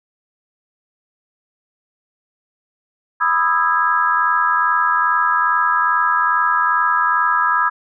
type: chord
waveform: sine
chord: E major seventh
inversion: second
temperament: just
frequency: 988.9 / 1236.1 / 1318.5 / 1648.1 Hz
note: B5 / D#6 / E6 / G#6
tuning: +2 / -12 / 0 / -14 cents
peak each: -19 dBFS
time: 3.2-7.7 s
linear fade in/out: 20 ms
effects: none